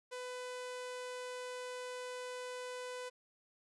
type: tone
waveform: sawtooth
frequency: 500 Hz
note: B4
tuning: 21 cents sharp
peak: -38 dBFS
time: 0.11-3.1 s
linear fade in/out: 20 ms
effects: resampled to 24000 Hz + 12-bit